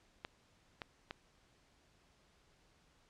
clicks, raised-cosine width 0.3 ms, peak -26 dBFS, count 3, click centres 0.249 / 0.818 / 1.109 s, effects pink hiss -70 dBFS RMS until 3.09 s + low-pass 7000 Hz 12 dB/octave

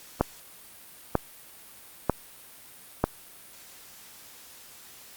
click train, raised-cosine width 1 ms, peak -6 dBFS, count 4, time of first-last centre 0.21-3.04 s, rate 1.06 Hz, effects white hiss -49 dBFS RMS until 5.16 s + Opus 48 kbps

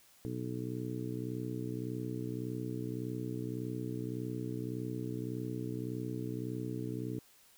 harmonic tone, 61.74 Hz, B1, in tune, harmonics 2 / 3 / 4 / 5 / 6 / 7, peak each -40 / -45 / -43 / -41 / -48 / -45 dBFS, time 0.25-7.19 s, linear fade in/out 0 ms, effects white hiss -63 dBFS RMS until 7.57 s

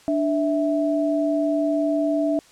sine tone pair together, 294.6 / 655 Hz, D4 / E5, +6 / -11 cents, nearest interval octave + major second, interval 1383 cents, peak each -21 / -22 dBFS, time 0.08-2.39 s, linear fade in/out 0 ms, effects white hiss -52 dBFS RMS until 2.51 s + low-pass 8000 Hz 12 dB/octave

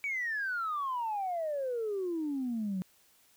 sine exponential sweep, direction down, 2300 to 180 Hz, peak -30 dBFS, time 0.04-2.82 s, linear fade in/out 0 ms, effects tanh soft clip ceiling -27 dBFS + white hiss -65 dBFS RMS until 3.36 s

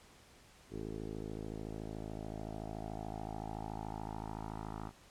10% pulse tone with low-pass filter sweep, 53.7 Hz, A1, 41 cents flat, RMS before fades -43 dBFS, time 0.7-4.92 s, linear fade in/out 50 ms, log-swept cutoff 420 to 1100 Hz, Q 4.2, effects pink hiss -61 dBFS RMS until 5.1 s + low-pass 10000 Hz 12 dB/octave

